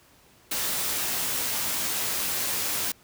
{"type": "noise with comb filter", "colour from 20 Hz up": "white", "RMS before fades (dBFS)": -28, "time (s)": [0.51, 2.92], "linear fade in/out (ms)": 5, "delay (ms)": 16, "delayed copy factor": 0.5, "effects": ["pink hiss -57 dBFS RMS until 3.03 s", "high-pass 60 Hz 12 dB/octave"]}